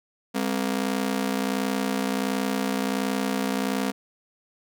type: ring-modulated tone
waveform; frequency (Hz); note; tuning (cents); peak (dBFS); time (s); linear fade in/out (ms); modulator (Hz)
sawtooth; 233.1; A#3; 0; -17; 0.34-3.92; 20; 30.7
effects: none